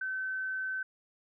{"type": "tone", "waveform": "sine", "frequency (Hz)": 1530, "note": "G6", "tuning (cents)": -42, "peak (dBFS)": -32, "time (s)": [0.01, 0.83], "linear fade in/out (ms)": 5, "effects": []}